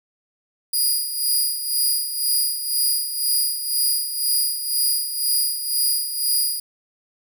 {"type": "tone with tremolo", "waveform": "10% pulse", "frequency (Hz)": 4881, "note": "D#8", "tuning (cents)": -34, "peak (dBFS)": -10, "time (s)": [0.73, 6.6], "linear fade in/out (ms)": 5, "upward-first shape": "sine", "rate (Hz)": 2, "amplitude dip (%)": 65, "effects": []}